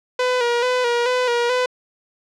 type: tone with vibrato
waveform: sawtooth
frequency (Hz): 489.2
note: B4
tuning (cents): -16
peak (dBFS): -13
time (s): 0.19-1.66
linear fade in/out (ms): 5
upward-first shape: square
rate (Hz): 2.3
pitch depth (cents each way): 45
effects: low-pass 5000 Hz 12 dB/octave